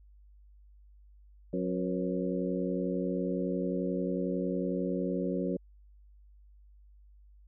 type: harmonic tone with a mistuned harmonic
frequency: 91.3 Hz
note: F#2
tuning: 23 cents flat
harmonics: 2 / 3 / 4 / 5 / 6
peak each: -33 / -35 / -36 / -37 / -38 dBFS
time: 1.53-5.57 s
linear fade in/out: 5 ms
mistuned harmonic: 5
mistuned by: +76 cents
effects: added 50 Hz sine -54 dBFS peak until 7.47 s